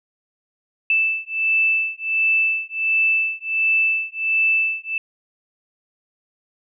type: beating tone pair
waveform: sine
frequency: 2640 / 2641.4 Hz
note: E7 / E7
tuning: +2 / +3 cents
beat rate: 1.4 Hz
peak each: -20 dBFS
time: 0.9-4.98 s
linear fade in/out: 2 ms
effects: none